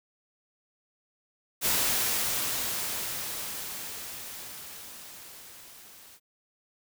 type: noise with level ramp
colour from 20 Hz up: white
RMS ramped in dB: -25 to -52 dBFS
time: 1.61-6.2 s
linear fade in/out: 50 ms
effects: none